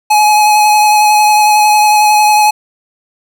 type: tone with vibrato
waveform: square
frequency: 845 Hz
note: G#5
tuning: 30 cents sharp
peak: -6 dBFS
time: 0.1-2.51 s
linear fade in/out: 10 ms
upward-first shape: sine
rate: 11 Hz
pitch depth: 14 cents each way
effects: none